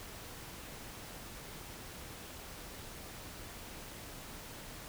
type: silence
effects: pink hiss -48 dBFS RMS until 4.88 s